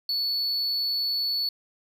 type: tone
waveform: triangle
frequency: 4435 Hz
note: C#8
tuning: in tune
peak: -23 dBFS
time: 0.09-1.49 s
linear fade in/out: 2 ms
effects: none